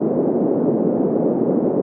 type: band-pass noise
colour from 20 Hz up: white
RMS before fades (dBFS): -18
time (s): 0-1.82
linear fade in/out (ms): 20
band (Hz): 190 to 470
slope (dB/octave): 24
effects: none